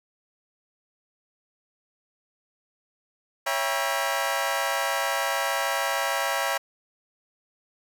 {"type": "chord", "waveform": "20% pulse", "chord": "C# diminished seventh", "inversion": "none", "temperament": "just", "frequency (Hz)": [554.4, 665.2, 798.3, 957.9], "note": ["C#5", "E5", "G5", "Bb5"], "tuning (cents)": [0, 16, 31, 47], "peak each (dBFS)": -25, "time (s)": [3.46, 6.58], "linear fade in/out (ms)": 10, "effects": []}